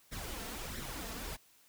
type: noise with flanger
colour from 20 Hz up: pink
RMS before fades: -42 dBFS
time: 0.11-1.37 s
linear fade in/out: 20 ms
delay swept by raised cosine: 0.53 to 4.53 ms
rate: 1.5 Hz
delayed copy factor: +0.65
effects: white hiss -65 dBFS RMS until 1.68 s